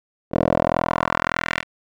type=tone with band-pass filter sweep; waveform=10% pulse; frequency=41.74 Hz; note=E1; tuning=22 cents sharp; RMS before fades=-21 dBFS; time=0.31-1.64 s; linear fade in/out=50 ms; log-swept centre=450 to 2200 Hz; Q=1.9; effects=none